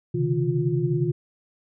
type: tone cluster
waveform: sine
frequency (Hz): 130.1 / 141.4 / 158.3 / 352.7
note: C3 / C#3 / D#3 / F4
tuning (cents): -9 / +35 / +30 / +17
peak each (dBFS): -26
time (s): 0.14-1.12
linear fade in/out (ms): 10
effects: none